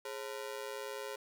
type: ring-modulated tone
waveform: sawtooth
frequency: 477.7 Hz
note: A#4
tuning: 42 cents sharp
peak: -33 dBFS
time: 0.05-1.16 s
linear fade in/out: 5 ms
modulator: 60.6 Hz
effects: none